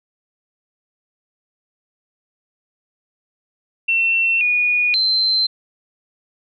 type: tone with pitch steps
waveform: sine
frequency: 2702 / 2455 / 4102 Hz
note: E7 / D#7 / C8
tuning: +42 / -24 / -35 cents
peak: -14 dBFS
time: 3.88-5.47 s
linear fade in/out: 10 ms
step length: 530 ms
effects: none